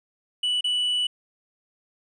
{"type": "tone with dropouts", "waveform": "triangle", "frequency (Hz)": 2960, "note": "F#7", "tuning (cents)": 0, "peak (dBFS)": -20, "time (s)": [0.43, 1.07], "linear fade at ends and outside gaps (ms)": 5, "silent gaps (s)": [0.609, 0.642], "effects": ["resampled to 22050 Hz"]}